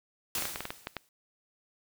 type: noise with exponential decay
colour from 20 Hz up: white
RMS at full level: -31 dBFS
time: 0.35-1.09 s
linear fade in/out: 2 ms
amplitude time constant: 160 ms
type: clicks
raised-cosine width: 0.3 ms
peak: -18 dBFS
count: 9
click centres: 0.383 / 0.423 / 0.454 / 0.559 / 0.606 / 0.654 / 0.705 / 0.871 / 0.967 s
effects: none